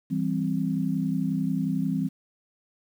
sine chord, C major, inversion first, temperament equal, 164.81 / 196 / 261.6 Hz, E3 / G3 / C4, 0 / 0 / 0 cents, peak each -28 dBFS, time 0.1-2.09 s, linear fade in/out 20 ms, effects 9-bit

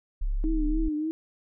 sine tone, 34.73 Hz, C#1, 4 cents sharp, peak -24 dBFS, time 0.21-0.89 s, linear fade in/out 10 ms
sine tone with vibrato, 310.6 Hz, D#4, 3 cents flat, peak -26 dBFS, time 0.44-1.11 s, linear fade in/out 0 ms, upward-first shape triangle, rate 3.4 Hz, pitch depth 72 cents each way
effects none

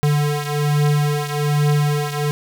square beating tone pair, 146.83 / 148.03 Hz, D3 / D3, 0 / +14 cents, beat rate 1.2 Hz, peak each -18 / -22 dBFS, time 0.03-2.31 s, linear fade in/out 0 ms, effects none

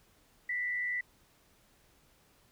sine tone with frequency modulation, 1975.5 Hz, B6, in tune, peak -31 dBFS, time 0.49-1.01 s, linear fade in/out 5 ms, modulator 93.9 Hz, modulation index 0.52, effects pink hiss -66 dBFS RMS until 2.51 s

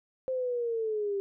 sine linear sweep, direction down, 524 to 392 Hz, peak -28 dBFS, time 0.28-1.2 s, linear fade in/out 0 ms, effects none

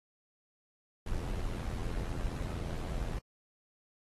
brown noise with amplitude modulation, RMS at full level -33 dBFS, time 1.06-3.19 s, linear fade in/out 5 ms, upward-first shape sine, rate 84.5 Hz, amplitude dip 65%, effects AAC 32 kbps

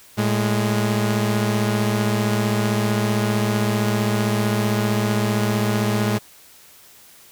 sawtooth tone pair together, 111.59 / 207.7 Hz, A2 / G#3, +25 / 0 cents, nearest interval major seventh, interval 1075 cents, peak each -17 dBFS, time 0.17-6.19 s, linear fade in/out 20 ms, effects white hiss -48 dBFS RMS until 7.31 s

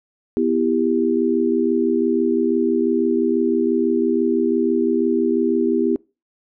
sine chord, E minor, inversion second, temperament just, 247.2 / 329.6 / 395.6 Hz, B3 / E4 / G4, +2 / 0 / +16 cents, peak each -20 dBFS, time 0.37-5.96 s, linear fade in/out 0 ms, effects noise-tail reverb RT60 0.3 s tail -25 dB re dry

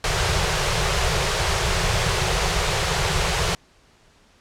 pink band-stop noise, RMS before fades -21 dBFS, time 0.04-3.55 s, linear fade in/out 2 ms, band 180 to 360 Hz, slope 96 dB/octave, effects pink hiss -56 dBFS RMS until 4.4 s + low-pass 7000 Hz 12 dB/octave

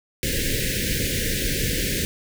pink band-stop noise, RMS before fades -24 dBFS, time 0.23-2.05 s, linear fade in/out 0 ms, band 550 to 1600 Hz, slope 96 dB/octave, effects none

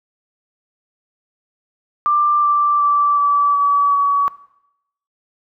sine tone with pitch steps, 1184 / 1173.8 / 1163.7 / 1153.6 / 1143.7 / 1133.8 Hz, D6 / D6 / D6 / D6 / D6 / C#6, +14 / -1 / -16 / -31 / -46 / +39 cents, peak -12 dBFS, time 2.06-4.28 s, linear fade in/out 0 ms, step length 370 ms, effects noise-tail reverb RT60 0.8 s tail -18 dB re dry

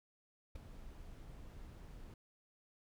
brown noise with ADSR envelope, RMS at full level -43 dBFS, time 0.55-2.14 s, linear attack 9 ms, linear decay 8 ms, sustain -9 dB, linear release 3 ms, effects none

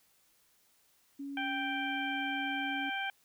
sine tone, 279.1 Hz, C#4, 12 cents sharp, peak -38 dBFS, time 1.19-2.9 s, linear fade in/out 10 ms
harmonic tone, 784 Hz, G5, in tune, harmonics 1 / 2 / 3 / 4, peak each -38 / -37 / -39 / -42 dBFS, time 1.37-3.1 s, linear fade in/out 2 ms
effects white hiss -69 dBFS RMS until 3.24 s

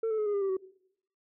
sine tone with pitch steps, 449.8 / 437 / 424.6 / 412.5 / 400.7 / 389.3 / 378.2 Hz, A4 / A4 / G#4 / G#4 / G4 / G4 / F#4, +38 / -12 / +38 / -12 / +38 / -12 / +38 cents, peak -24 dBFS, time 0.03-0.569 s, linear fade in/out 5 ms, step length 77 ms, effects noise-tail reverb RT60 0.7 s tail -21 dB re dry + tanh soft clip ceiling -26 dBFS

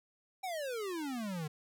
square exponential sweep, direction down, 784 to 146.83 Hz, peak -37 dBFS, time 0.43-1.48 s, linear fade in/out 10 ms, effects none

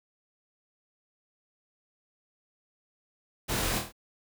pink noise with echo, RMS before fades -31 dBFS, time 3.48-3.8 s, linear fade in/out 20 ms, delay 25 ms, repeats 5, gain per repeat -4 dB, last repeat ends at 3.925 s, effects none

